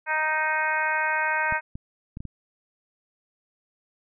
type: harmonic tone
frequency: 311.1 Hz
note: D#4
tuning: in tune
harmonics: 2 / 3 / 4 / 5 / 6 / 7 / 8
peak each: -34 / -27 / -36 / -26 / -31 / -32 / -34 dBFS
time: 0.06-1.61 s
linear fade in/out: 50 ms
type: clicks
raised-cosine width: 5 ms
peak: -23 dBFS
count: 5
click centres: 1.524 / 1.755 / 2.171 / 2.205 / 2.253 s
effects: none